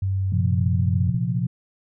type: tone with pitch glide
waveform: sine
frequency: 96.2 to 93.19 Hz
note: G2 to F#2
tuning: -32 to +13 cents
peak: -20 dBFS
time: 0.02-1.1 s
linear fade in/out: 5 ms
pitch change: -55 cents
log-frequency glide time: 0.16-0.66 s
type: chord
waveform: sine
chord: Bb suspended second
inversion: none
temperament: equal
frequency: 116.54 / 130.81 / 174.61 Hz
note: Bb2 / C3 / F3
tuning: 0 / 0 / 0 cents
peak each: -25 dBFS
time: 0.32-1.47 s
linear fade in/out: 5 ms
type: clicks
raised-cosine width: 5 ms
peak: -24 dBFS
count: 2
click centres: 1.074 / 1.146 s
effects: none